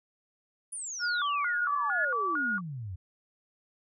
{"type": "exponential sweep", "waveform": "sine", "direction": "down", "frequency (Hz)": [10000, 85.4], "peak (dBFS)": -35, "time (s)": [0.72, 2.96], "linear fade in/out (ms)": 10}
{"type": "tone with vibrato", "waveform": "sine", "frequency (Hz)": 1288, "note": "E6", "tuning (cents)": -41, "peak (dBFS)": -27, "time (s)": [0.99, 2.61], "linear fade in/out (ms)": 50, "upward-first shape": "square", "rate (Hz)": 2.2, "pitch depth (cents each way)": 190}
{"type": "tone with exponential growth", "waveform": "sine", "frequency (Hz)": 1706, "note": "G#6", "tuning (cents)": 46, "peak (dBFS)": -26, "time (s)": [1.49, 2.05], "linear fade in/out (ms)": 5, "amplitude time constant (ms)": 120}
{"effects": []}